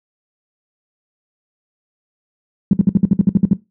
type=tone bursts; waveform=sine; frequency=193.5 Hz; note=G3; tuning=22 cents flat; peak=-6 dBFS; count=11; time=2.71-3.532 s; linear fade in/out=2 ms; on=22 ms; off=58 ms; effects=noise-tail reverb RT60 0.2 s tail -18 dB re dry + high-pass 80 Hz 12 dB/octave